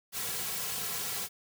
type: noise with comb filter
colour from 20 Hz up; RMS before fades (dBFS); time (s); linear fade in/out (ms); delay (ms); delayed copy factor
white; -35; 0.12-1.29; 50; 3.3; -0.85
effects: none